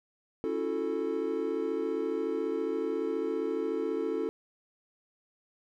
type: chord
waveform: triangle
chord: F# minor seventh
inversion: second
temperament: equal with one note detuned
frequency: 277.2 / 329.6 / 364.1 / 440 Hz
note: C#4 / E4 / F#4 / A4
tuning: 0 / 0 / -28 / 0 cents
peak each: -35 / -33 / -34 / -30 dBFS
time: 0.44-4.29 s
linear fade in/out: 0 ms
effects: none